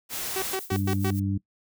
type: noise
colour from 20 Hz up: white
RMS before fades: -32 dBFS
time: 0.09-0.59 s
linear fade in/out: 50 ms
type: tone bursts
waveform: sawtooth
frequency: 380.5 Hz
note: F#4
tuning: 48 cents sharp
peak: -23 dBFS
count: 5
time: 0.36-1.105 s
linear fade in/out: 2 ms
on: 61 ms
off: 110 ms
type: noise with tremolo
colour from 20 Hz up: violet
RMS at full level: -38 dBFS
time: 0.44-1.2 s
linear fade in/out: 10 ms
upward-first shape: sine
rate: 6.9 Hz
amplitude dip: 70%
type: harmonic tone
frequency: 98 Hz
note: G2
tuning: in tune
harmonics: 1 / 2 / 3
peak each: -26 / -29 / -31 dBFS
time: 0.71-1.38 s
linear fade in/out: 10 ms
effects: noise-tail reverb RT60 0.1 s tail -21 dB re dry